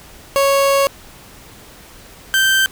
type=tone pair in turn; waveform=30% pulse; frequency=553 / 1559.2 Hz; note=C#5 / G6; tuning=-4 / -10 cents; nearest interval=octave + tritone; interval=1794 cents; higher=second; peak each=-9 dBFS; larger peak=neither; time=0.36-0.87 / 2.34-2.66 s; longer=first; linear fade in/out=0 ms; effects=pink hiss -41 dBFS RMS until 2.71 s